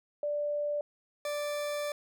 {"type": "tone pair in turn", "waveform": ["sine", "40% pulse"], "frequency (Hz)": [587.3, 587.3], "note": ["D5", "D5"], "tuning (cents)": [0, 0], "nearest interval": "unison", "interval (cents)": 0, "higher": "neither", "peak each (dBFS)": [-29, -31], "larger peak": "first", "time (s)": [[0.23, 0.81], [1.25, 1.92]], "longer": "second", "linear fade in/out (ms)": 2, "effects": []}